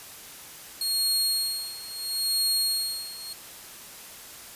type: tone with tremolo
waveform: sawtooth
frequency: 4280 Hz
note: C8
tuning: 38 cents sharp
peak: -19 dBFS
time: 0.81-3.33 s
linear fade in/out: 2 ms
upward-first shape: sine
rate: 0.74 Hz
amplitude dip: 85%
effects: white hiss -44 dBFS RMS until 4.55 s + resampled to 32000 Hz